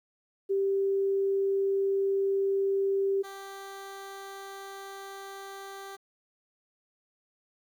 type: tone pair in turn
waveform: sine / 15% pulse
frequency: 392 / 392 Hz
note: G4 / G4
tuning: 0 / 0 cents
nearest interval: unison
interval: 0 cents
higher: neither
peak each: -24 / -34 dBFS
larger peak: first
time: 0.49-3.23 / 3.23-5.97 s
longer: neither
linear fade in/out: 20 ms
effects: 11-bit